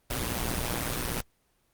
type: noise with amplitude modulation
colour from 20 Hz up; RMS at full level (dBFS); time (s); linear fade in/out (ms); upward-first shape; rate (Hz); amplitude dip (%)
pink; -27; 0.1-1.21; 5; sine; 119; 80
effects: pink hiss -70 dBFS RMS until 1.73 s + Opus 24 kbps